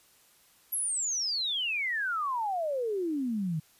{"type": "exponential sweep", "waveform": "sine", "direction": "down", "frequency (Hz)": [11670, 150.1], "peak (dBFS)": -28, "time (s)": [0.72, 3.6], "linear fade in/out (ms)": 10, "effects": ["white hiss -62 dBFS RMS until 3.79 s", "resampled to 32000 Hz"]}